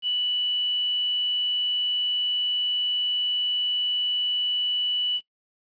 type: tone with quantisation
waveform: sine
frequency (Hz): 2960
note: F#7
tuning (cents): 0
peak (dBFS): -22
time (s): 0.02-5.21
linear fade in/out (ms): 50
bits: 8
effects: noise-tail reverb RT60 0.1 s tail -18 dB re dry + resampled to 11025 Hz